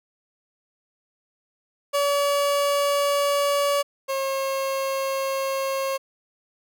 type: tone pair in turn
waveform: 30% pulse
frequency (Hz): 570 / 540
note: C#5 / C#5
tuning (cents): +48 / -45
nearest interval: minor second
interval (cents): 93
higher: first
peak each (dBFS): -17 / -21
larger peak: first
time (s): 1.93-3.83 / 4.08-5.98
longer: neither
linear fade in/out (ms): 20
effects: none